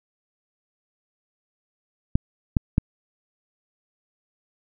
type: clicks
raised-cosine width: 5 ms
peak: -5 dBFS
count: 3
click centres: 2.155 / 2.568 / 2.781 s
effects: none